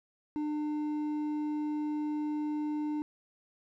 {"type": "tone with hard clipping", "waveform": "sine", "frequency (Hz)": 300, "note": "D4", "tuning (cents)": 37, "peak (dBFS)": -32, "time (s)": [0.36, 3.02], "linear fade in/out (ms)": 0, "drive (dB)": 5, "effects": []}